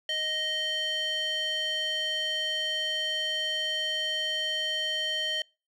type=tone with band-pass filter; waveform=square; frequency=622.3 Hz; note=D#5; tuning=in tune; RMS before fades=-30 dBFS; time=0.09-5.42 s; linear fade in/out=2 ms; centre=2900 Hz; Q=4.1; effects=noise-tail reverb RT60 0.3 s tail -26 dB re dry